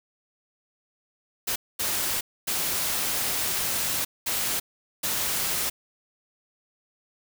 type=noise bursts at uneven times; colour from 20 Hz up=white; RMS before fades=-27 dBFS; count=5; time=1.47-1.56 / 1.79-2.21 / 2.47-4.05 / 4.26-4.6 / 5.03-5.7 s; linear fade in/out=10 ms; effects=none